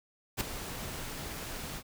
pink noise with ADSR envelope, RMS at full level -28 dBFS, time 0.37-1.83 s, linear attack 37 ms, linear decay 6 ms, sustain -12 dB, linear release 58 ms, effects none

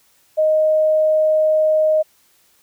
sine tone, 622.3 Hz, D#5, in tune, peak -12 dBFS, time 0.37-2.03 s, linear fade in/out 20 ms, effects white hiss -57 dBFS RMS until 2.62 s

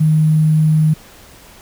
sine tone with sample-and-hold, 155.56 Hz, D#3, in tune, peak -9 dBFS, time 0-0.94 s, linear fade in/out 10 ms, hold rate 11025 Hz, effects pink hiss -42 dBFS RMS until 1.61 s

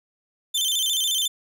sawtooth tone with vibrato, 3322 Hz, G#7, in tune, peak -18 dBFS, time 0.54-1.28 s, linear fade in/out 10 ms, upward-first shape square, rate 14 Hz, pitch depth 110 cents each way, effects none

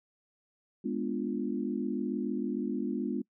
sine chord, G# diminished seventh, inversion none, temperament equal, 207.7 / 246.9 / 293.7 / 349.2 Hz, G#3 / B3 / D4 / F4, 0 / 0 / 0 / 0 cents, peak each -35 / -34 / -36 / -37 dBFS, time 0.84-3.22 s, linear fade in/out 10 ms, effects noise-tail reverb RT60 0.1 s tail -24 dB re dry

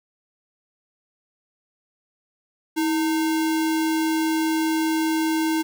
sine tone with sample-and-hold, 320 Hz, D#4, 49 cents sharp, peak -19 dBFS, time 2.76-5.63 s, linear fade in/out 20 ms, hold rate 1225 Hz, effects none

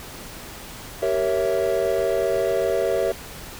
triangle chord, G diminished seventh, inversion none, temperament equal with one note detuned, 387 / 466.2 / 554.4 / 659.3 Hz, G4 / Bb4 / Db5 / Fb5, -22 / 0 / 0 / 0 cents, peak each -23 dBFS, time 1.02-3.12 s, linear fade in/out 5 ms, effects pink hiss -38 dBFS RMS until 3.59 s

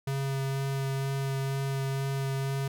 square tone with vibrato, 136.2 Hz, C#3, 30 cents flat, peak -29 dBFS, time 0.07-2.68 s, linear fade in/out 5 ms, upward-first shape sine, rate 2.1 Hz, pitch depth 10 cents each way, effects none

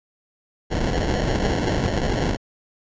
pink noise with sample-and-hold, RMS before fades -22 dBFS, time 0.7-2.37 s, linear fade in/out 20 ms, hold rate 1225 Hz, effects resampled to 16000 Hz

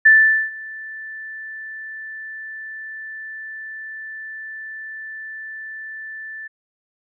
sine tone with ADSR envelope, 1761 Hz, A6, 1 cent sharp, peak -6 dBFS, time 0.05-6.48 s, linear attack 11 ms, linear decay 440 ms, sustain -24 dB, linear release 13 ms, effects none

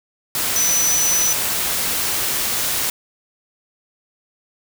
sine tone in noise, 5980 Hz, F#8, 17 cents sharp, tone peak -16 dBFS, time 0.56-1.33 s, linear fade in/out 2 ms, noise white, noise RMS -21 dBFS, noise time 0.35-2.9 s, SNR +2 dB, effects none

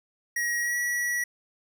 square tone with pitch glide, 1900 to 1933.2 Hz, A#6 to B6, +33 to -38 cents, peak -26 dBFS, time 0.36-1.24 s, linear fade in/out 5 ms, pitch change +29 cents, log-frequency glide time 0.61-0.77 s, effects none

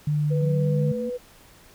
sine tone, 149.1 Hz, D3, 27 cents sharp, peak -20 dBFS, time 0.07-0.92 s, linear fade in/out 5 ms
sine tone with vibrato, 493.9 Hz, B4, in tune, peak -27 dBFS, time 0.3-1.18 s, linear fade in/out 20 ms, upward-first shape triangle, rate 17 Hz, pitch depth 14 cents each way
sine linear sweep, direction up, 171.8 to 233.1 Hz, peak -29 dBFS, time 0.41-1.1 s, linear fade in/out 10 ms
effects pink hiss -52 dBFS RMS until 1.74 s

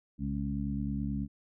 harmonic tone with a mistuned harmonic, 69.3 Hz, C#2, in tune, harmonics 1 / 2 / 3 / 4, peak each -37 / -37 / -34 / -38 dBFS, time 0.18-1.28 s, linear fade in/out 50 ms, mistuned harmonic 1, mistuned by -120 cents, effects none

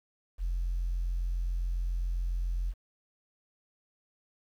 sine tone, 43.65 Hz, F1, in tune, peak -27 dBFS, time 0.38-2.74 s, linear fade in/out 50 ms, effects tanh soft clip ceiling -25 dBFS + 10-bit

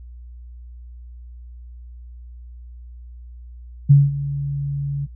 sine tone with ADSR envelope, 141.2 Hz, C#3, 32 cents sharp, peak -5 dBFS, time 3.89-5.07 s, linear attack 18 ms, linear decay 200 ms, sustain -16 dB, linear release 28 ms, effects noise-tail reverb RT60 0.1 s tail -20 dB re dry + added 60 Hz sine -36 dBFS peak until 5.15 s

